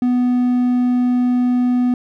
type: tone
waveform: triangle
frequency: 247.5 Hz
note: B3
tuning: 4 cents sharp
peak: -11 dBFS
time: 0.02-1.94 s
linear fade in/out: 2 ms
effects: none